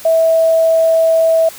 sine tone, 652 Hz, E5, 19 cents flat, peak -8 dBFS, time 0.05-1.49 s, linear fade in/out 5 ms, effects white hiss -34 dBFS RMS until 1.58 s

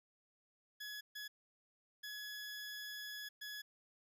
20% pulse tone bursts at uneven times, 1689 Hz, G#6, 29 cents sharp, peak -40 dBFS, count 4, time 0.8-1.01 / 1.15-1.28 / 2.03-3.29 / 3.41-3.62 s, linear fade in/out 10 ms, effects none

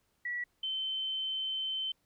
sine tone pair in turn, 1941 / 3081 Hz, B6 / G7, -31 / -31 cents, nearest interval minor sixth, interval 800 cents, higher second, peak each -33 / -32 dBFS, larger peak second, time 0.25-0.44 / 0.63-1.92 s, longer second, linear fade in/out 5 ms, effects pink hiss -75 dBFS RMS until 2.05 s

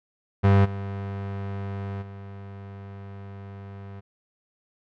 35% pulse tone with level steps, 98.8 Hz, G2, 14 cents sharp, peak -13 / -28 / -36 dBFS, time 0.43-4.01 s, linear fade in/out 20 ms, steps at 0.64 / 2.01 s, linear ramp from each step 20 ms, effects low-pass 2000 Hz 12 dB/octave

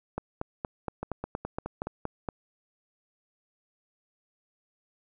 two click trains, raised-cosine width 1 ms, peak -17 / -19 dBFS, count 10 / 5, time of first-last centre 0.18-2.288 / 1.03-1.87 s, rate 4.27 / 4.76 Hz, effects none

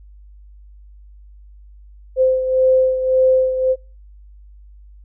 sine beating tone pair, 518 / 519.8 Hz, C5 / C5, -17 / -11 cents, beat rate 1.8 Hz, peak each -13 / -20 dBFS, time 2.16-3.76 s, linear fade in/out 50 ms, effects noise-tail reverb RT60 0.3 s tail -23 dB re dry + added 50 Hz sine -40 dBFS peak until 5.04 s

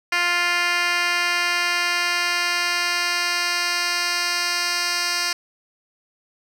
10% pulse tone with band-pass filter sweep, 350 Hz, F4, 4 cents sharp, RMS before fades -22 dBFS, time 0.12-5.33 s, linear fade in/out 5 ms, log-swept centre 2800 to 4500 Hz, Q 1.3, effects none

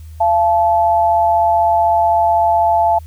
sine tone pair together, 683.9 / 868 Hz, F5 / A5, -36 / -24 cents, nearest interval major third, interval 412 cents, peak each -13 dBFS, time 0.2-2.99 s, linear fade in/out 10 ms, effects added 79 Hz sine -31 dBFS peak until 3.06 s + white hiss -52 dBFS RMS until 3.06 s

